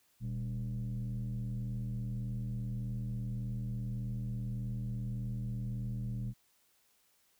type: tone with frequency modulation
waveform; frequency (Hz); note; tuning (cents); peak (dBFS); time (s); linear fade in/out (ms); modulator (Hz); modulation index
sine; 120; B2; -49; -33; 0.2-6.34; 50; 78.3; 0.83
effects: tanh soft clip ceiling -31 dBFS + white hiss -71 dBFS RMS until 7.39 s